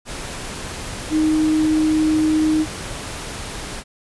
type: tone in noise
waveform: sine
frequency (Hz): 311.1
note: D#4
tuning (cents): 0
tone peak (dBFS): -14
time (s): 1.1-2.66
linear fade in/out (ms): 50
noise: pink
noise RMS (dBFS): -30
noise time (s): 0.05-3.84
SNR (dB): +13
effects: resampled to 24000 Hz